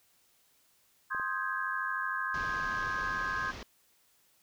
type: chord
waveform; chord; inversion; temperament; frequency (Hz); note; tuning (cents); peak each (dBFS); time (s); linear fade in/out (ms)
sine; Ab major seventh; first; equal with one note detuned; 1055.6 / 1244.5 / 1568 / 1661.2; C6 / Eb6 / G6 / Ab6; +15 / 0 / 0 / 0; -36 / -39 / -36 / -36; 1.1-3.52; 20
type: clicks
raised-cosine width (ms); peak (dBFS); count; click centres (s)
1; -32; 2; 1.148 / 1.198
type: low-pass noise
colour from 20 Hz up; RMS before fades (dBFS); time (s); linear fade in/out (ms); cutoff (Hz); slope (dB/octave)
pink; -44; 2.34-3.63; 2; 6200; 48
effects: white hiss -68 dBFS RMS until 4.42 s